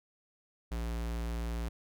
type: tone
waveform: square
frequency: 57.6 Hz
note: A#1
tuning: 20 cents flat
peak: -34 dBFS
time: 0.71-1.69 s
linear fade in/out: 10 ms
effects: none